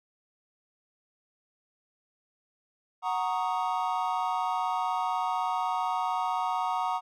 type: chord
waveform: triangle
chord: D# minor seventh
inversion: first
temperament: equal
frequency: 740 / 932.3 / 1108.7 / 1244.5 Hz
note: F#5 / A#5 / C#6 / D#6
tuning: 0 / 0 / 0 / 0 cents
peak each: -29 / -29 / -33 / -33 dBFS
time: 3.02-7.01 s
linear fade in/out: 50 ms
effects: none